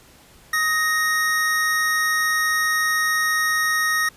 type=tone pair together; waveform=square; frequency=1261.2 / 1864.7 Hz; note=D#6 / A#6; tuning=+23 / 0 cents; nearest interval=perfect fifth; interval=677 cents; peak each=-25 / -20 dBFS; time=0.53-4.09 s; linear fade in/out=5 ms; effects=pink hiss -50 dBFS RMS until 4.16 s + resampled to 32000 Hz